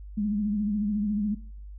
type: tone with vibrato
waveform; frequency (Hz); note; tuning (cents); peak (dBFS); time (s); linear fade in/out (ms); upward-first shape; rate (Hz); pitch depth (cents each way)
sine; 207.9; G#3; +2; -24; 0.17-1.35; 10; sine; 14; 53
effects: noise-tail reverb RT60 0.5 s tail -18 dB re dry + added 50 Hz sine -39 dBFS peak until 1.78 s